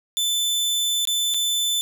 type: tone with dropouts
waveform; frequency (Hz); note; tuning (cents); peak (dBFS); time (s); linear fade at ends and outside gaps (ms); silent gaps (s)
sawtooth; 3520; A7; 0; -17; 0.17-1.81; 0; 1.052-1.073 / 1.339-1.344
effects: none